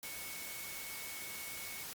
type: tone in noise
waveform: sine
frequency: 2215 Hz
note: C#7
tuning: 2 cents flat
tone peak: -49 dBFS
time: 0.04-1.83 s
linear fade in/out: 0 ms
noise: white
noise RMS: -45 dBFS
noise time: 0.03-1.93 s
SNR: -7 dB
effects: Opus 48 kbps